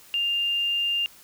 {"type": "tone", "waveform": "sine", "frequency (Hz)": 2800, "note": "F7", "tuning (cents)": 4, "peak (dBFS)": -22, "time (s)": [0.14, 1.06], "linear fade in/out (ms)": 0, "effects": ["white hiss -51 dBFS RMS until 1.23 s"]}